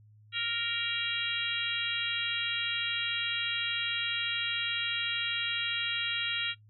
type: harmonic tone with a mistuned harmonic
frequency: 466.2 Hz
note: A#4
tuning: in tune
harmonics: 3 / 4 / 5 / 6 / 7 / 8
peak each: -39 / -40 / -38 / -34 / -35 / -39 dBFS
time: 0.32-6.55 s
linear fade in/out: 50 ms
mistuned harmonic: 8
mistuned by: +53 cents
effects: noise-tail reverb RT60 0.1 s tail -18 dB re dry + added 106 Hz sine -55 dBFS peak until 6.69 s